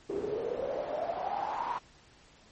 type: noise with band-pass filter sweep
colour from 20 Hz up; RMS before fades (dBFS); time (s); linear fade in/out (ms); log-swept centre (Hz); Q
pink; -34; 0.09-1.79; 10; 380 to 1000; 8.6
effects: pink hiss -59 dBFS RMS until 2.51 s + MP3 32 kbps